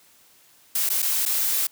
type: noise with dropouts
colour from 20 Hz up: blue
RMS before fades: -23 dBFS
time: 0.75-1.67 s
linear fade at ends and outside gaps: 5 ms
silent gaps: 0.892-0.9 / 1.021-1.025 / 1.254-1.26 s
effects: white hiss -56 dBFS RMS until 1.71 s + high-pass 80 Hz 12 dB/octave